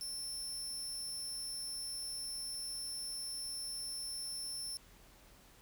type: tone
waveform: 25% pulse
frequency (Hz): 5360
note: E8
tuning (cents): +28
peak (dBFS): -35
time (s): 0.01-4.77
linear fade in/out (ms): 0
effects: added 43 Hz sine -64 dBFS peak until 5.61 s + pink hiss -62 dBFS RMS until 5.61 s